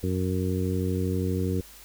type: harmonic tone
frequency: 92.5 Hz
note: F#2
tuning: in tune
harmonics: 1 / 2 / 3 / 4 / 5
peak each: -27 / -30 / -32 / -33 / -34 dBFS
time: 0.03-1.61 s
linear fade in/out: 5 ms
effects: added 50 Hz sine -54 dBFS peak until 1.84 s + white hiss -49 dBFS RMS until 1.84 s